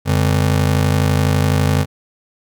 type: ring-modulated tone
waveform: 35% pulse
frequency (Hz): 115.8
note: A#2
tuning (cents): -11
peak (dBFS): -8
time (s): 0.05-1.86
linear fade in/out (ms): 50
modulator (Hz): 26
effects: none